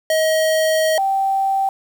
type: tone pair in turn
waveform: square / sine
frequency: 633 / 778.6 Hz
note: D#5 / G5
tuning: +30 / -12 cents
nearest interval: major third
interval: 358 cents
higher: second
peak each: -15 dBFS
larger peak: neither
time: 0.1-0.98 / 0.98-1.69 s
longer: first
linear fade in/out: 2 ms
effects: 7-bit